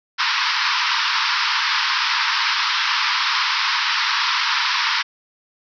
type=band-pass noise; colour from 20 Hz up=pink; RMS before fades=-20 dBFS; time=0.18-5.03 s; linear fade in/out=20 ms; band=910 to 5500 Hz; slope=96 dB/octave; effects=none